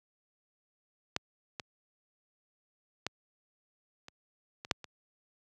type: clicks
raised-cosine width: 0.2 ms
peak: -12 / -20 / -15 / -29 / -25 / -8 / -26 dBFS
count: 7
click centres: 1.164 / 1.598 / 3.066 / 4.084 / 4.649 / 4.712 / 4.843 s
effects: high-pass 80 Hz 12 dB/octave